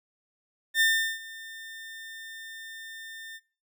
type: tone with ADSR envelope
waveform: 30% pulse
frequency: 1800 Hz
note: A6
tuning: 39 cents sharp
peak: -17 dBFS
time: 0.74-3.4 s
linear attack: 65 ms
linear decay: 380 ms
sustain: -21 dB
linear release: 45 ms
effects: noise-tail reverb RT60 0.4 s tail -21 dB re dry